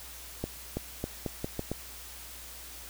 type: accelerating click train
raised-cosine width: 2 ms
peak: -18 dBFS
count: 7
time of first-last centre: 0.44-1.716 s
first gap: 330 ms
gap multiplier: 0.82
effects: added 60 Hz sine -51 dBFS peak until 2.89 s + white hiss -46 dBFS RMS until 2.89 s